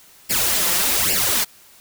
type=noise with flanger; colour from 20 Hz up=white; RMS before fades=-19 dBFS; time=0.29-1.45 s; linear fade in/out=20 ms; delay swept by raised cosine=0.39 to 5.89 ms; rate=1.2 Hz; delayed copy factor=+0.85; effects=white hiss -49 dBFS RMS until 1.8 s